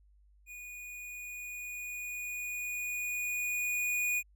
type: tone with level ramp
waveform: square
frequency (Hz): 2458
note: D#7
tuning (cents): -22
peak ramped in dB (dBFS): -45 to -29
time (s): 0.46-4.23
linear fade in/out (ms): 50
effects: added 50 Hz sine -60 dBFS peak until 4.35 s